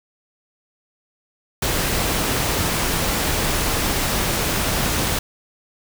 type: noise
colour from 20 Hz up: pink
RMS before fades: -21 dBFS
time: 1.62-5.19 s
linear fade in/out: 5 ms
effects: none